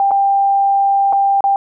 sine tone with dropouts, 792 Hz, G5, 18 cents sharp, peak -10 dBFS, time 0-1.56 s, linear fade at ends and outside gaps 1 ms, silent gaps 0.109-0.115 / 1.126-1.13 / 1.407-1.44 s, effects none

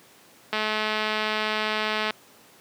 click train, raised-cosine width 0.3 ms, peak -10 dBFS, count 340, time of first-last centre 0.53-2.107 s, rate 215 Hz, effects pink hiss -53 dBFS RMS until 2.6 s + high-pass 200 Hz 12 dB/octave

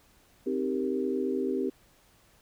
sine chord, C minor seventh, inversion none, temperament equal, 261.6 / 311.1 / 392 / 466.2 Hz, C4 / Eb4 / G4 / Bb4, 0 / 0 / 0 / 0 cents, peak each -31 / -35 / -30 / -36 dBFS, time 0.46-1.7 s, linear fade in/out 10 ms, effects pink hiss -62 dBFS RMS until 2.41 s

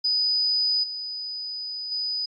sine tone with level steps, 4978 Hz, D#8, in tune, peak -20 / -30 / -25 dBFS, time 0.04-2.26 s, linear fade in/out 10 ms, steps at 0.83 / 1.91 s, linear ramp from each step 10 ms, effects AAC 64 kbps

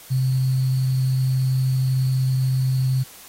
sine tone with sample-and-hold, 130.81 Hz, C3, in tune, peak -17 dBFS, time 0.1-3.04 s, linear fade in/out 20 ms, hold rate 4410 Hz, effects white hiss -44 dBFS RMS until 3.28 s + AAC 48 kbps

